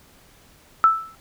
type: tone with exponential decay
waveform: sine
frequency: 1318.5 Hz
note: E6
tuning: in tune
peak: -8 dBFS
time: 0.84-1.15 s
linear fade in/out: 0 ms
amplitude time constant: 67 ms
effects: pink hiss -53 dBFS RMS until 1.2 s